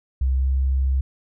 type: tone with pitch glide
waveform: sine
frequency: 65.41 to 66.4 Hz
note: C2 to C2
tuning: 0 to +26 cents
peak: -17 dBFS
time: 0.21-1.01 s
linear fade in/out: 5 ms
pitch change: +26 cents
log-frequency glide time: 0.36-0.47 s
effects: none